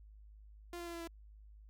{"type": "tone with pitch steps", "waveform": "sawtooth", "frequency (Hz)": [347.8, 344.4, 341, 337.7, 334.4], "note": ["F4", "F4", "F4", "E4", "E4"], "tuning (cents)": [-7, -24, -41, 42, 25], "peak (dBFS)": -39, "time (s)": [0.73, 1.075], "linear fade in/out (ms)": 2, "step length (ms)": 69, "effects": ["added 52 Hz sine -54 dBFS peak until 1.69 s"]}